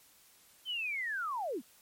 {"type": "linear sweep", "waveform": "sine", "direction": "down", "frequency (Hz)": [3133, 193.3], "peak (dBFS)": -33, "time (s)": [0.65, 1.62], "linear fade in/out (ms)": 50, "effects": ["white hiss -62 dBFS RMS until 1.81 s", "MP3 64 kbps"]}